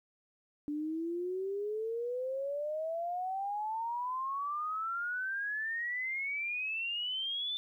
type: exponential sweep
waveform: sine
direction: up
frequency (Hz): 291.5 to 3559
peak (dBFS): -33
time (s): 0.68-7.57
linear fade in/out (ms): 0
effects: 12-bit